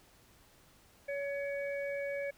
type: harmonic tone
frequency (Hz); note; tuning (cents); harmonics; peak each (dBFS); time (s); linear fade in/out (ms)
563; C#5; +27; 1 / 3 / 4; -35 / -45 / -43; 1.08-2.31; 10
effects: pink hiss -63 dBFS RMS until 2.37 s